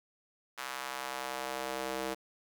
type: tone with high-pass filter sweep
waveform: square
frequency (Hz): 65.41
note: C2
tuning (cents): 0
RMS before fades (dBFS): -38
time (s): 0.57-2.15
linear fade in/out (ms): 20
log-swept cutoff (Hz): 1200 to 400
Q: 1.2
effects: 10-bit